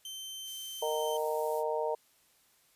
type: tone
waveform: sawtooth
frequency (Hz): 3100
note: G7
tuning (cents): -20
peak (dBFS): -37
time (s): 0.05-1.17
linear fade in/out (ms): 2
type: noise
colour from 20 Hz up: violet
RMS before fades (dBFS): -46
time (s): 0.44-1.64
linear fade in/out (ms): 50
type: harmonic tone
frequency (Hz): 154.2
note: D#3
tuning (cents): -15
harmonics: 3 / 4 / 5 / 6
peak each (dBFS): -33 / -34 / -40 / -36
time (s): 0.82-1.95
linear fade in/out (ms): 5
effects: white hiss -67 dBFS RMS until 2.75 s + resampled to 32000 Hz